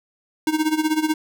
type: tone with tremolo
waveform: square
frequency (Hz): 311.1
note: D#4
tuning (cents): 0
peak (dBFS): -16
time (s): 0.47-1.14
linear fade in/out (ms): 2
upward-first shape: sine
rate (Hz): 16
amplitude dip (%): 80
effects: none